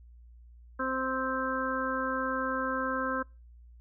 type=harmonic tone; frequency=261.6 Hz; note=C4; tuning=in tune; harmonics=1 / 2 / 4 / 5 / 6; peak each=-35 / -35 / -35 / -35 / -35 dBFS; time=0.79-3.23 s; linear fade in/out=10 ms; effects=noise-tail reverb RT60 0.3 s tail -26 dB re dry + added 59 Hz sine -50 dBFS peak until 3.8 s